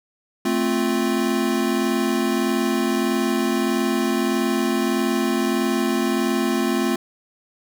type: chord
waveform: square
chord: F major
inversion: first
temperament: equal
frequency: 220 / 261.6 / 349.2 Hz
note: A3 / C4 / F4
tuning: 0 / 0 / 0 cents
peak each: -24 dBFS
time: 0.45-6.96 s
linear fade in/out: 5 ms
effects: none